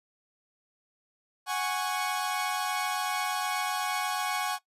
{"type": "chord", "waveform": "sawtooth", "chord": "F# suspended second", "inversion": "none", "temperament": "equal with one note detuned", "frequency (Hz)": [740, 828.2, 1108.7], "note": ["F#5", "G#5", "C#6"], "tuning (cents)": [0, -5, 0], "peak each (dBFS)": -29, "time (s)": [1.46, 4.59], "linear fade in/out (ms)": 50, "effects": ["noise-tail reverb RT60 0.1 s tail -18 dB re dry", "resampled to 32000 Hz"]}